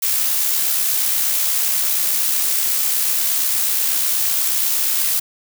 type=noise with amplitude modulation; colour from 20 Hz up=blue; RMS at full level=-17 dBFS; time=0.02-5.2 s; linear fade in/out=10 ms; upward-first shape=sine; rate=68.3 Hz; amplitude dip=30%; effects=none